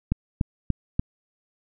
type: click train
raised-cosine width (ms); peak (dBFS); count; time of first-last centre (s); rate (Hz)
5; -9; 4; 0.12-0.995; 3.43
effects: none